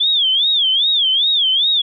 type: tone with vibrato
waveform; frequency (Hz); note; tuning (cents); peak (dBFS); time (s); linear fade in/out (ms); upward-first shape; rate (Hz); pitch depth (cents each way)
sine; 3399; G#7; +39; -12; 0-1.82; 10; sine; 2.5; 190
effects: none